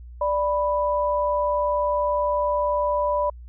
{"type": "tone pair together", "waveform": "sine", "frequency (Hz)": [588.7, 987.8], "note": ["D5", "B5"], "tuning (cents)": [4, 0], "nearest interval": "major sixth", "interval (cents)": 896, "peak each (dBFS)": [-22, -23], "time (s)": [0.21, 3.3], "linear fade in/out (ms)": 5, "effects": ["added 60 Hz sine -38 dBFS peak until 3.48 s"]}